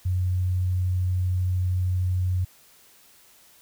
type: tone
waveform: sine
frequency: 91.3 Hz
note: F#2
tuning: 23 cents flat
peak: -21 dBFS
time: 0.05-2.45 s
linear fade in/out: 10 ms
effects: white hiss -55 dBFS RMS until 3.61 s